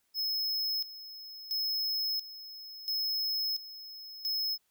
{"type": "tone with tremolo", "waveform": "square", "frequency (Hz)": 5180, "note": "E8", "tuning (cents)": -31, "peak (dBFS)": -30, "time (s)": [0.14, 4.58], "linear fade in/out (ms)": 50, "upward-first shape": "square", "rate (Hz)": 0.73, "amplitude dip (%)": 80, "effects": ["white hiss -75 dBFS RMS until 4.7 s"]}